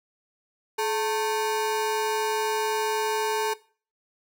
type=ring-modulated tone; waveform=40% pulse; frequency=661 Hz; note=E5; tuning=5 cents sharp; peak=-20 dBFS; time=0.78-3.54 s; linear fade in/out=10 ms; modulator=233 Hz; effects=noise-tail reverb RT60 0.4 s tail -19 dB re dry